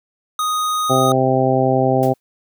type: tone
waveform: square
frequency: 1244.5 Hz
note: D#6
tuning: in tune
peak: -18 dBFS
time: 0.39-1.12 s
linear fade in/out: 2 ms
type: harmonic tone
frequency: 130.81 Hz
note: C3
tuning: in tune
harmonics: 1 / 2 / 3 / 4 / 5 / 6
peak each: -20 / -20 / -20 / -20 / -20 / -20 dBFS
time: 0.89-2.14 s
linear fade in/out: 20 ms
type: noise with exponential decay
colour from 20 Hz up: white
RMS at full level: -32 dBFS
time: 2.03-2.2 s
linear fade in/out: 0 ms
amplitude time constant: 35 ms
effects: none